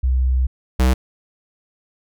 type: tone pair in turn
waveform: sine / square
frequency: 63.9 / 63.9 Hz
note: C2 / C2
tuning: -40 / -40 cents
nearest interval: unison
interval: 0 cents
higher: neither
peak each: -14 / -13 dBFS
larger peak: second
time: 0.03-0.47 / 0.79-0.94 s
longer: first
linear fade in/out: 10 ms
effects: none